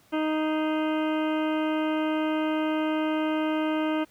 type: harmonic tone with a mistuned harmonic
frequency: 311.1 Hz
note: D#4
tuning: in tune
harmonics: 1 / 2 / 3 / 4 / 5 / 7 / 8 / 9 / 10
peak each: -25 / -31 / -35 / -37 / -39 / -42 / -43 / -44 / -45 dBFS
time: 0.12-4.05 s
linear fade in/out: 20 ms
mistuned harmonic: 7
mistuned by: -80 cents
effects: pink hiss -60 dBFS RMS until 4.1 s + high-pass 60 Hz 12 dB/octave